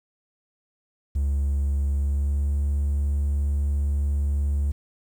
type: tone with pitch glide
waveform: triangle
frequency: 70.2 to 71.47 Hz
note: C#2 to D2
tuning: +22 to -47 cents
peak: -18 dBFS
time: 1.15-4.72 s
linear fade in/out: 10 ms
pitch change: +31 cents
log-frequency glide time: 1.95-2.54 s
effects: tanh soft clip ceiling -14 dBFS + 9-bit